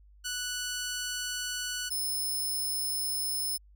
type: tone pair in turn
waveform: 10% pulse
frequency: 1480 / 5226 Hz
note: F#6 / E8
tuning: 0 / -16 cents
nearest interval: octave + minor seventh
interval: 2184 cents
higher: second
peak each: -24 dBFS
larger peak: neither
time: 0.24-1.9 / 1.9-3.58 s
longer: second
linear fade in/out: 20 ms
effects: added 50 Hz sine -54 dBFS peak until 3.75 s